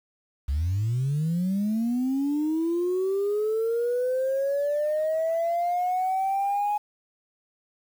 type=linear sweep; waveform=sine; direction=up; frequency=64.7 to 837 Hz; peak=-21 dBFS; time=0.48-6.78 s; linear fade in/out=10 ms; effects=tanh soft clip ceiling -20 dBFS + 8-bit